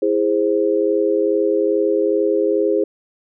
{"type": "chord", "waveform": "sine", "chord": "E augmented", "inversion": "none", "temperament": "equal with one note detuned", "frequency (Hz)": [329.6, 412, 523.3], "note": ["E4", "G#4", "B#4"], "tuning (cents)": [0, -14, 0], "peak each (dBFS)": [-20, -17, -20], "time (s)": [0.02, 2.84], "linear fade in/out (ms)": 5, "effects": []}